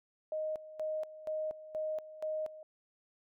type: tone with tremolo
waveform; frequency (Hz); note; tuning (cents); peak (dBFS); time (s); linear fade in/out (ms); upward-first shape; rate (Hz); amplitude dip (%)
sine; 622; D#5; -1; -33; 0.32-2.63; 2; square; 2.1; 80
effects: none